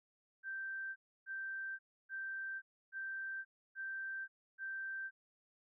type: tone bursts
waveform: sine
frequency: 1565 Hz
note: G6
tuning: 3 cents flat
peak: -40 dBFS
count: 6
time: 0.43-5.11 s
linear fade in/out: 50 ms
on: 530 ms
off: 300 ms
effects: none